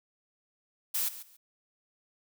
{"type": "noise with echo", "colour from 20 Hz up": "blue", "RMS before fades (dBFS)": -30, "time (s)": [0.94, 1.09], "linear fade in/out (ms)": 10, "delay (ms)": 140, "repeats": 2, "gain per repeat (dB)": -14, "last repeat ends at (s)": 1.37, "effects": []}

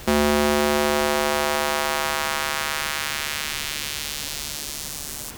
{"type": "tone with high-pass filter sweep", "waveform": "square", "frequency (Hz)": 73.6, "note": "D2", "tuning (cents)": 4, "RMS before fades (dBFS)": -24, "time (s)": [0.07, 5.31], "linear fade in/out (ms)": 10, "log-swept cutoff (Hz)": [230, 7600], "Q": 0.9, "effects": ["pink hiss -39 dBFS RMS until 5.37 s"]}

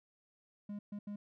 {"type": "tone bursts at uneven times", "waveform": "triangle", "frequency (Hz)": 205.3, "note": "G#3", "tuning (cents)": -20, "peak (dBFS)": -38, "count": 3, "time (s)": [[0.69, 0.79], [0.92, 0.99], [1.07, 1.16]], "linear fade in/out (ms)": 5, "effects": []}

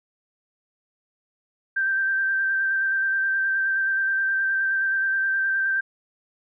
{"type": "tone with vibrato", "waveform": "sine", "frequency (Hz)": 1568, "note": "G6", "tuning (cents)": 0, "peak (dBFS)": -20, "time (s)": [1.76, 5.81], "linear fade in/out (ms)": 10, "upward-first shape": "square", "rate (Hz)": 9.5, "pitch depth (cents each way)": 15, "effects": []}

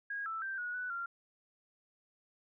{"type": "tone with pitch steps", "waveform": "sine", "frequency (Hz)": [1639, 1323, 1568, 1456, 1487, 1384], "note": ["G#6", "E6", "G6", "F#6", "F#6", "F6"], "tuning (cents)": [-23, 6, 0, -28, 8, -16], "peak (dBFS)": -36, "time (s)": [0.1, 1.06], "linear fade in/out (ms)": 5, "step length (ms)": 160, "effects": []}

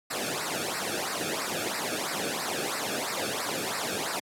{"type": "noise with flanger", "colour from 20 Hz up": "pink", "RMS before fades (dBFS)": -31, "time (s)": [0.1, 4.2], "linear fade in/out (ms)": 10, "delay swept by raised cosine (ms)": [0.3, 1.03], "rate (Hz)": 3, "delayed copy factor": -0.8, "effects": ["high-pass 150 Hz 12 dB/octave", "low-pass 12000 Hz 12 dB/octave"]}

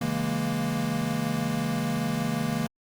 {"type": "chord", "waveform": "square", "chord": "A# half-diminished seventh", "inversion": "first", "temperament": "equal", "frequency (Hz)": [138.59, 164.81, 207.7, 233.1], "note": ["C#3", "E3", "G#3", "A#3"], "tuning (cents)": [0, 0, 0, 0], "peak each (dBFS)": [-34, -32, -33, -30], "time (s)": [0.01, 2.67], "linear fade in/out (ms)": 5, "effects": ["Opus 48 kbps"]}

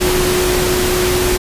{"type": "tone in noise", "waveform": "sine", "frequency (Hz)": 363.6, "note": "F#4", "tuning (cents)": -30, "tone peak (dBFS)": -15, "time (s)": [0, 1.38], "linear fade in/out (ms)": 20, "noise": "pink", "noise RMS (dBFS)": -17, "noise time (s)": [0, 1.38], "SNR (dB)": -1, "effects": ["resampled to 32000 Hz"]}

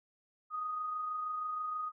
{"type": "tone with amplitude modulation", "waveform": "sine", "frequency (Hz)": 1244.5, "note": "D#6", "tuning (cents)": 0, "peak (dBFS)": -33, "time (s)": [0.5, 1.92], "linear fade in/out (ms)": 50, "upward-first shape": "sine", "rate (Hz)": 26.3, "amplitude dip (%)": 30, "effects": []}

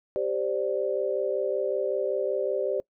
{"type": "chord", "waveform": "sine", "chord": "G suspended fourth", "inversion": "none", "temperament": "just", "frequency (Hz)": [392, 522.7, 588], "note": ["G4", "C5", "D5"], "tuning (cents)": [0, -2, 2], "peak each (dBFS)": -29, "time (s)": [0.16, 2.8], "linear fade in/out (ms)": 0, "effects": ["noise-tail reverb RT60 0.1 s tail -23 dB re dry"]}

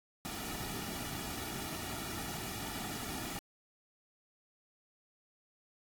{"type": "noise with comb filter", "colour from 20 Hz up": "pink", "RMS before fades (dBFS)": -41, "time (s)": [0.25, 3.39], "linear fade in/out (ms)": 0, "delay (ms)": 1.9, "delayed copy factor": -0.65, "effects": ["AAC 64 kbps"]}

